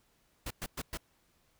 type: noise bursts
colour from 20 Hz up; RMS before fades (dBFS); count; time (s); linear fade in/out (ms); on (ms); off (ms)
pink; -38; 4; 0.46-0.974; 5; 46; 110
effects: pink hiss -71 dBFS RMS until 1.59 s